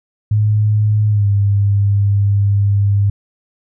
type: tone with pitch glide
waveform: sine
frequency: 106.1 to 100.73 Hz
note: G#2 to G2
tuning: +38 to +48 cents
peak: -10 dBFS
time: 0.31-3.1 s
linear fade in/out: 5 ms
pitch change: -90 cents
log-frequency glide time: 1.09-1.27 s
effects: none